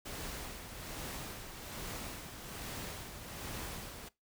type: noise with tremolo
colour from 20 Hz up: pink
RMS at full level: -42 dBFS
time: 0.05-4.09 s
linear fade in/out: 10 ms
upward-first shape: sine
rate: 1.2 Hz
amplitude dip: 50%
effects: noise-tail reverb RT60 0.2 s tail -21 dB re dry